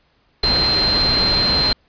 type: tone in noise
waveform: sine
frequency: 4140 Hz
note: C8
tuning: 19 cents flat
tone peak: -15 dBFS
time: 0.43-1.73 s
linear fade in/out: 5 ms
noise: pink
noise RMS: -21 dBFS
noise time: 0.43-1.73 s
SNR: +3 dB
effects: pink hiss -60 dBFS RMS until 1.88 s + resampled to 11025 Hz